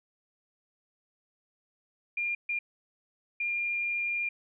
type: tone bursts at uneven times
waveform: sine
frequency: 2404 Hz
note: D7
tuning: 40 cents sharp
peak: -28 dBFS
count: 3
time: 2.17-2.35 / 2.49-2.59 / 3.4-4.29 s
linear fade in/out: 5 ms
effects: none